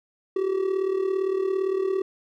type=tone with amplitude modulation; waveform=triangle; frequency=382.7 Hz; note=G4; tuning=42 cents flat; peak=-17 dBFS; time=0.36-2.02 s; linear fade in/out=5 ms; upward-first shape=sine; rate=37.6 Hz; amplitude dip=70%; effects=none